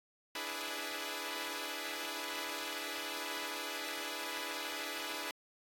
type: chord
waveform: 5% pulse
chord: E dominant seventh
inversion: third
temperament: equal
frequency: 293.7 / 329.6 / 415.3 / 493.9 Hz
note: D4 / E4 / G#4 / B4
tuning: 0 / 0 / 0 / 0 cents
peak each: -33 dBFS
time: 0.35-5.31 s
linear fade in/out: 2 ms
effects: AAC 64 kbps